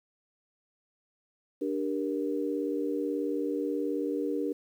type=chord; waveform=sine; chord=G minor; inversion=second; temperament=just; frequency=294 / 392 / 470.4 Hz; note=D4 / G4 / Bb4; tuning=+2 / 0 / +16 cents; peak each=-31 / -34 / -33 dBFS; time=1.61-4.53 s; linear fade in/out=10 ms; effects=10-bit